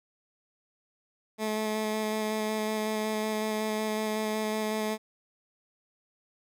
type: tone with vibrato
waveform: 15% pulse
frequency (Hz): 215.9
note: A3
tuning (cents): -33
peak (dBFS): -22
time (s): 1.38-4.98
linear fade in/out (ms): 50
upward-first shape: square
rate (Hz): 5.4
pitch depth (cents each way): 10
effects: none